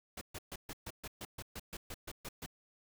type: noise bursts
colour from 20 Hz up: pink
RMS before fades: -44 dBFS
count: 14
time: 0.17-2.462 s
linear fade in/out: 5 ms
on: 43 ms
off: 130 ms
effects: none